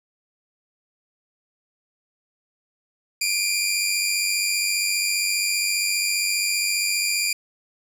15% pulse tone pair together, 2349 / 2444 Hz, D7 / D#7, 0 / -32 cents, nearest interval minor second, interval 68 cents, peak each -17 dBFS, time 3.21-7.33 s, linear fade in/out 5 ms, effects none

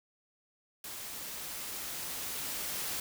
white noise with level ramp, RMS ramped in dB -43 to -36 dBFS, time 0.84-3 s, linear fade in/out 2 ms, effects none

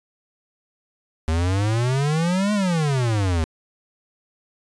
square exponential two-way sweep, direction up then down, 77.9 to 213 to 77.9 Hz, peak -19 dBFS, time 1.28-3.44 s, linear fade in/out 0 ms, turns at 2.53 s, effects resampled to 22050 Hz

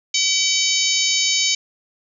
harmonic tone with a mistuned harmonic, 761 Hz, F#5, 48 cents sharp, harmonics 3 / 4 / 5 / 6 / 7 / 8 / 9, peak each -24 / -24 / -24 / -24 / -24 / -24 / -24 dBFS, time 0.14-1.55 s, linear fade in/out 5 ms, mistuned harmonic 8, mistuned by +55 cents, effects none

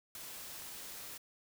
white noise with ADSR envelope, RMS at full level -44 dBFS, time 0.15-1.18 s, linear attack 3 ms, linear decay 10 ms, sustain -3 dB, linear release 11 ms, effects none

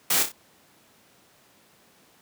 white noise with echo, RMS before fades -22 dBFS, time 0.1-0.23 s, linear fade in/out 5 ms, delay 30 ms, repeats 3, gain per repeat -7 dB, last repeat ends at 0.32 s, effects pink hiss -58 dBFS RMS until 2.21 s + high-pass 150 Hz 12 dB/octave

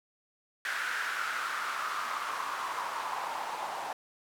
white noise with band-pass filter sweep, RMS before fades -35 dBFS, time 0.65-3.93 s, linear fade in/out 2 ms, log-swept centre 1600 to 820 Hz, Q 4, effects none

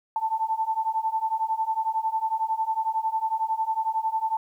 sine beating tone pair, 880 / 891 Hz, A5 / A5, 0 / +22 cents, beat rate 11 Hz, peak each -27 / -26 dBFS, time 0.16-4.37 s, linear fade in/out 2 ms, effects 10-bit

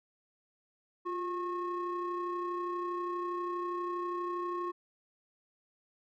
triangle ring-modulated tone, 367.6 Hz, F#4, 11 cents flat, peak -28 dBFS, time 1.05-4.72 s, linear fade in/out 20 ms, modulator 719 Hz, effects none

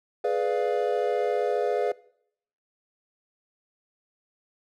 triangle chord, G# diminished seventh, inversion none, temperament equal with one note detuned, 419.4 / 493.9 / 587.3 / 698.5 Hz, G#4 / B4 / D5 / F5, +17 / 0 / 0 / 0 cents, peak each -25 / -25 / -28 / -28 dBFS, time 0.24-1.92 s, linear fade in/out 5 ms, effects noise-tail reverb RT60 0.7 s tail -22 dB re dry

